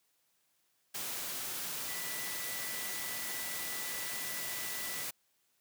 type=tone in noise; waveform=sine; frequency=1975.5 Hz; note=B6; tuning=in tune; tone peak=-45 dBFS; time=1.88-5.04 s; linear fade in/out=10 ms; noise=white; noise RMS=-39 dBFS; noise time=0.94-5.11 s; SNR=-9 dB; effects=white hiss -75 dBFS RMS until 5.6 s + high-pass 100 Hz 12 dB/octave